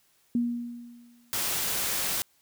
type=tone with exponential decay; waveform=sine; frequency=238.7 Hz; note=A#3; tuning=41 cents sharp; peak=-21 dBFS; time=0.35-1.32 s; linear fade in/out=2 ms; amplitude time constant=210 ms
type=noise; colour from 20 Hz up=white; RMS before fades=-29 dBFS; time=1.33-2.22 s; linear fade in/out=0 ms
effects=white hiss -66 dBFS RMS until 2.41 s